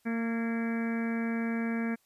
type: harmonic tone with a mistuned harmonic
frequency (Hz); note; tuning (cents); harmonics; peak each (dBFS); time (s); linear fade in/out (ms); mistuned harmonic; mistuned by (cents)
229.1; A#3; -30; 1 / 2 / 3 / 4 / 5 / 6 / 7 / 8 / 9 / 10; -29 / -40 / -44 / -49 / -51 / -47 / -42 / -49 / -47 / -45; 0.05-1.96; 20; 7; +41
effects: white hiss -70 dBFS RMS until 2.05 s + resampled to 32000 Hz